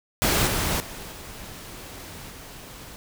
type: noise with level steps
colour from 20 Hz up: pink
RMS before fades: -21 / -25 / -38 / -40 / -42 dBFS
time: 0.22-2.96 s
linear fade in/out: 0 ms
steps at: 0.47 / 0.8 / 1.12 / 2.3 s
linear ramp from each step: 2 ms
effects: none

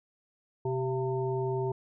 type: harmonic tone with a mistuned harmonic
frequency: 129.3 Hz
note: C3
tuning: 20 cents flat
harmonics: 1 / 3 / 5 / 7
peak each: -32 / -30 / -41 / -38 dBFS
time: 0.65-1.72 s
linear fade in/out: 5 ms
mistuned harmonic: 5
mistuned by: +75 cents
effects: none

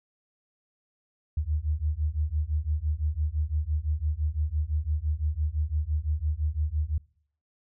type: beating tone pair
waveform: sine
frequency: 73.42 / 79.32 Hz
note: D2 / D#2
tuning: 0 / +34 cents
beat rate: 5.9 Hz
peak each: -28 dBFS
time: 1.37-6.98 s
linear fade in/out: 5 ms
effects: noise-tail reverb RT60 0.6 s tail -24 dB re dry

